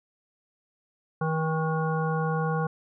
harmonic tone with a mistuned harmonic, 159.5 Hz, D#3, 43 cents sharp, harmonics 1 / 3 / 5 / 7 / 9, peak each -26 / -31 / -33 / -34 / -36 dBFS, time 1.21-2.67 s, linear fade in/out 5 ms, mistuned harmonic 7, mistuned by -22 cents, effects none

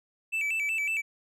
triangle tone with vibrato, 2469 Hz, D#7, 14 cents flat, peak -25 dBFS, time 0.32-1.02 s, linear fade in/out 20 ms, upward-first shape square, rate 5.4 Hz, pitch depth 120 cents each way, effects none

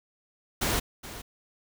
pink noise with echo, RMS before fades -27 dBFS, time 0.61-0.8 s, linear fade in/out 10 ms, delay 420 ms, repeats 1, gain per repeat -14 dB, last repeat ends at 1.22 s, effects none

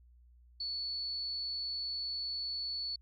sine tone, 4435 Hz, C#8, in tune, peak -35 dBFS, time 0.6-2.96 s, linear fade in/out 5 ms, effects added 60 Hz sine -58 dBFS peak until 3.01 s

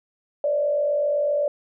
sine tone with frequency modulation, 584 Hz, D5, 10 cents flat, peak -19 dBFS, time 0.44-1.48 s, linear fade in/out 2 ms, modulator 47.8 Hz, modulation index 0.62, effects none

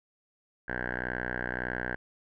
5% pulse tone with low-pass filter, 61.74 Hz, B1, in tune, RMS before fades -34 dBFS, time 0.68-1.96 s, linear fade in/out 5 ms, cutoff 1600 Hz, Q 9.8, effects none

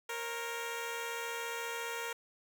10% pulse tone pair together, 466.2 / 541 Hz, A#4 / C#5, 0 / -42 cents, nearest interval minor third, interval 258 cents, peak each -29 / -38 dBFS, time 0.09-2.13 s, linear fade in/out 5 ms, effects 10-bit

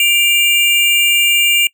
square tone pair together, 2360 / 2807 Hz, D7 / F7, +8 / +8 cents, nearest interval minor third, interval 300 cents, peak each -14 / -12 dBFS, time 0-1.67 s, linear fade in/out 2 ms, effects noise-tail reverb RT60 0.1 s tail -24 dB re dry

